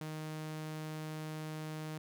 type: tone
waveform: sawtooth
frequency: 155.56 Hz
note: D#3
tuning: in tune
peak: -36 dBFS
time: 0.01-1.98 s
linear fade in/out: 2 ms
effects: none